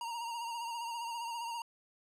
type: tone with vibrato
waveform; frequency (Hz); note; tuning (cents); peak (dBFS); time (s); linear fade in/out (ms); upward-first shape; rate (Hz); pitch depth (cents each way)
square; 934; A#5; +3; -38; 0.01-1.62; 2; sine; 15; 42
effects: low-pass 11000 Hz 12 dB/octave